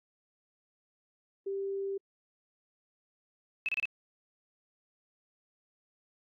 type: tone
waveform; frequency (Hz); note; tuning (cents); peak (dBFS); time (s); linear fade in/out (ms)
sine; 392.7; G4; +3; -32; 1.46-1.98; 10
type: tone bursts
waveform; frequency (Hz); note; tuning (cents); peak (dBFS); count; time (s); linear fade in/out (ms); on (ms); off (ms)
sine; 2600; E7; -24; -28; 4; 3.66-3.854; 0; 26; 30
effects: AAC 48 kbps